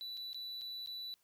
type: tone with dropouts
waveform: triangle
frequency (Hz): 3962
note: B7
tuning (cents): +5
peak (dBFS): -40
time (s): 0.01-1.14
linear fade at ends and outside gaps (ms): 0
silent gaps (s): 0.17-0.174 / 0.331-0.345 / 0.612-0.617 / 0.861-0.873
effects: white hiss -75 dBFS RMS until 1.23 s